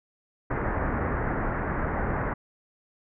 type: low-pass noise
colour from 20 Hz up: pink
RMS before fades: -28 dBFS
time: 0.5-2.34 s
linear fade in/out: 10 ms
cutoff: 1900 Hz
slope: 48 dB/octave
effects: none